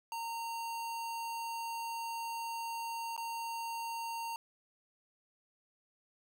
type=tone with dropouts; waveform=square; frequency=921 Hz; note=A#5; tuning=21 cents flat; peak=-38 dBFS; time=0.12-4.36 s; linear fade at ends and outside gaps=1 ms; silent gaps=3.165-3.177 s; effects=none